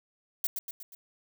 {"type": "noise with echo", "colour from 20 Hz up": "violet", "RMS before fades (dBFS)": -29, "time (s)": [0.44, 0.47], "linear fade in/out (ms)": 2, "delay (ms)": 120, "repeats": 4, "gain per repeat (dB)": -5, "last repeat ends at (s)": 0.95, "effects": []}